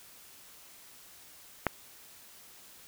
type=click; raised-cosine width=0.5 ms; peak=-10 dBFS; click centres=1.667 s; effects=white hiss -54 dBFS RMS until 2.87 s